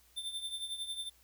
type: tone with tremolo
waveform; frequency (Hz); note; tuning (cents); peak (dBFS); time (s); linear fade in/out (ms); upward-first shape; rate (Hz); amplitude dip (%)
square; 3564; A7; +22; -35; 0.16-1.1; 20; triangle; 11; 75
effects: added 60 Hz sine -68 dBFS peak until 1.23 s + white hiss -66 dBFS RMS until 1.23 s